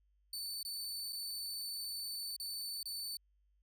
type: tone with dropouts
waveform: sawtooth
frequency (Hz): 4513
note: C#8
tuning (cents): +30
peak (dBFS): -37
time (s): 0.33-3.17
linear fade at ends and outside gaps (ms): 2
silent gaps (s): 0.63-0.65 / 1.124-1.129 / 2.364-2.399 / 2.83-2.856
effects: added 50 Hz sine -70 dBFS peak until 3.62 s